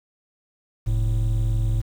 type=tone pair together; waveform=triangle; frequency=43.65 / 110 Hz; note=F1 / A2; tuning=0 / 0 cents; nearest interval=octave + major third; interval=1600 cents; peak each=-19 dBFS; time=0.86-1.82 s; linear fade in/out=20 ms; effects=tanh soft clip ceiling -12 dBFS + 8-bit